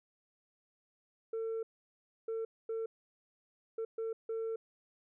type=tone bursts at uneven times; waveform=sine; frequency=450 Hz; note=A4; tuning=39 cents sharp; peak=-32 dBFS; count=6; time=1.33-1.63 / 2.28-2.45 / 2.69-2.86 / 3.78-3.85 / 3.98-4.13 / 4.29-4.56 s; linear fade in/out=5 ms; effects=tanh soft clip ceiling -33 dBFS